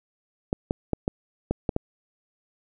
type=clicks; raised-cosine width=2 ms; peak=-10 dBFS; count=7; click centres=0.529 / 0.709 / 0.933 / 1.079 / 1.51 / 1.692 / 1.764 s; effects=none